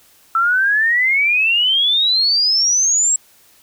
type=exponential sweep; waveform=sine; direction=up; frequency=1318.5 to 7700 Hz; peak=-12 dBFS; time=0.35-3.16 s; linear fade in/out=2 ms; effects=white hiss -51 dBFS RMS until 3.62 s